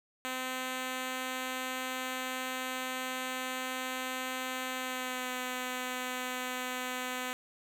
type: tone with pitch glide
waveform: 5% pulse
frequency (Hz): 257.2 to 252.9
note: C4 to B3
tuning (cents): -30 to +41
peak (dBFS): -23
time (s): 0.25-7.33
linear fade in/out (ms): 0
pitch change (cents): -29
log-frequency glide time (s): 4.77-5.31
effects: none